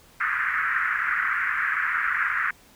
pink band-pass noise, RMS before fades -25 dBFS, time 0.2-2.51 s, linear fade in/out 5 ms, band 1300 to 2000 Hz, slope 48 dB/octave, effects pink hiss -54 dBFS RMS until 2.75 s

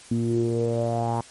sawtooth tone with low-pass filter sweep, 116.4 Hz, A#2, 2 cents flat, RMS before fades -24 dBFS, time 0.11-1.21 s, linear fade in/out 5 ms, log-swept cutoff 260 to 920 Hz, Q 6.6, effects white hiss -47 dBFS RMS until 1.3 s + MP3 48 kbps

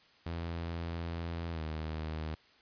sawtooth tone with pitch glide, 84.1 to 78.47 Hz, E2 to D#2, +35 to +15 cents, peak -32 dBFS, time 0.26-2.35 s, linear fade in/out 5 ms, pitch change -120 cents, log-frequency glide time 1.51-1.62 s, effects white hiss -63 dBFS RMS until 2.61 s + resampled to 11025 Hz

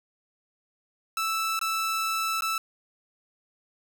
sawtooth tone with dropouts, 1318.5 Hz, E6, in tune, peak -22 dBFS, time 1.17-2.58 s, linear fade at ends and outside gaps 2 ms, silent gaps 1.592-1.613 / 2.408-2.421 s, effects none

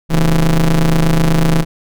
45% pulse ring-modulated tone, 74.9 Hz, D2, 35 cents sharp, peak -6 dBFS, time 0.09-1.65 s, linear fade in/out 50 ms, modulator 89 Hz, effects none

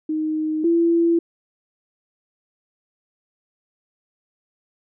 sine tone pair in turn, 311.1 / 336.7 Hz, D#4 / E4, 0 / +37 cents, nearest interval minor second, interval 137 cents, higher second, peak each -20 / -14 dBFS, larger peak second, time 0.09-0.64 / 0.64-1.19 s, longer neither, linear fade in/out 5 ms, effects none

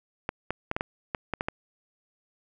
clicks, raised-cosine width 0.5 ms, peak -13 dBFS, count 9, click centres 0.291 / 0.506 / 0.714 / 0.765 / 0.809 / 1.148 / 1.337 / 1.409 / 1.485 s, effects none

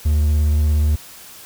triangle tone with vibrato, 75.3 Hz, D2, 44 cents sharp, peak -11 dBFS, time 0.05-0.96 s, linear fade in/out 10 ms, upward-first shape sine, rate 17 Hz, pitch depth 28 cents each way, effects white hiss -40 dBFS RMS until 1.45 s

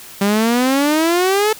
sawtooth exponential sweep, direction up, 196 to 440 Hz, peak -9 dBFS, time 0.21-1.53 s, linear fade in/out 5 ms, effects white hiss -37 dBFS RMS until 1.59 s

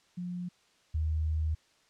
sine tone pair in turn, 177.8 / 78.34 Hz, F3 / D#2, +31 / +12 cents, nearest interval octave + major second, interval 1419 cents, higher first, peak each -34 / -27 dBFS, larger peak second, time 0.17-0.49 / 0.94-1.55 s, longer second, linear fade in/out 10 ms, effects white hiss -66 dBFS RMS until 1.89 s + low-pass 6000 Hz 12 dB/octave

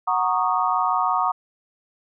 sine chord, D# minor seventh, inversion first, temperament equal with one note detuned, 740 / 932.3 / 1108.7 / 1234.5 Hz, F#5 / A#5 / C#6 / D#6, 0 / 0 / 0 / -14 cents, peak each -24 dBFS, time 0.07-1.32 s, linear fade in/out 10 ms, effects none

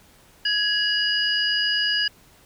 sine tone cluster, 1670 / 2904 / 4906 Hz, G#6 / F#7 / D#8, +9 / -33 / -25 cents, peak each -24 dBFS, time 0.45-2.08 s, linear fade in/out 5 ms, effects pink hiss -54 dBFS RMS until 2.45 s

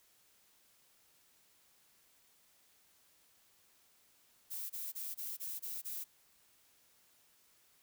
violet noise bursts, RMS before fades -42 dBFS, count 7, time 4.5-6.044 s, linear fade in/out 20 ms, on 200 ms, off 24 ms, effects white hiss -69 dBFS RMS until 7.82 s

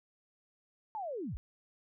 sine linear sweep, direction down, 900 to 31.95 Hz, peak -36 dBFS, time 0.95-1.37 s, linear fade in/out 0 ms, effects none

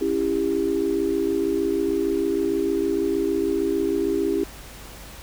sine chord, C# diminished, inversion none, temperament just, 277.2 / 332.6 / 399.1 Hz, C#4 / E4 / G4, 0 / +16 / +31 cents, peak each -27 / -24 / -23 dBFS, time 0.01-4.44 s, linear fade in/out 5 ms, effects added 50 Hz sine -43 dBFS peak until 5.22 s + pink hiss -42 dBFS RMS until 5.22 s

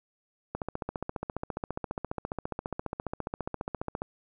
click train, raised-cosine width 1 ms, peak -18 dBFS, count 52, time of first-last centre 0.55-4.019 s, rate 14.7 Hz, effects none

